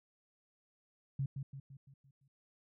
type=tone with echo; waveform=sine; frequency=136.8 Hz; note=C#3; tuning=23 cents flat; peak=-32 dBFS; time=1.19-1.26 s; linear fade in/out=5 ms; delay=170 ms; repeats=6; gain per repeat=-6 dB; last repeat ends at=2.28 s; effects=none